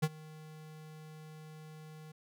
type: tone with ADSR envelope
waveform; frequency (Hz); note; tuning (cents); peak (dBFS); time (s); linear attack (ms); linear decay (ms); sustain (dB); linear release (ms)
square; 155.56; D#3; 0; -26; 0.02-2.12; 16; 45; -23; 7
effects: none